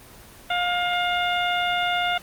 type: harmonic tone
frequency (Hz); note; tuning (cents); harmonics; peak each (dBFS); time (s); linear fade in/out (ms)
709; F5; +26; 1 / 2 / 3 / 4 / 5; -24 / -27 / -29 / -30 / -31; 0.5-2.18; 5
effects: pink hiss -46 dBFS RMS until 2.22 s + Opus 24 kbps